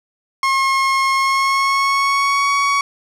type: tone with pitch glide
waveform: 30% pulse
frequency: 1078 to 1121.2 Hz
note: C#6 to C#6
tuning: -49 to +19 cents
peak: -11 dBFS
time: 0.43-2.81 s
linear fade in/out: 2 ms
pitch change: +68 cents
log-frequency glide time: 1.15-2.5 s
effects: low-pass 7000 Hz 12 dB/octave + 8-bit